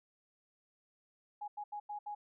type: tone bursts at uneven times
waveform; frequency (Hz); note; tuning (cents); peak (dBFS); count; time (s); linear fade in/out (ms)
sine; 830.6; G#5; 0; -39; 5; 1.41-1.48 / 1.57-1.64 / 1.72-1.8 / 1.89-1.99 / 2.06-2.15; 10
effects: none